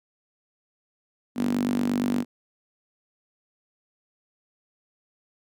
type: tone with high-pass filter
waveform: sawtooth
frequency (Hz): 48.59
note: G1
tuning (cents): -15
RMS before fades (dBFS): -25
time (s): 1.35-2.25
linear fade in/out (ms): 50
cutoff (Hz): 240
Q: 7.2
effects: none